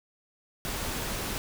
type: noise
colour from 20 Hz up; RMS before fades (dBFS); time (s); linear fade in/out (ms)
pink; -33; 0.65-1.38; 0
effects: none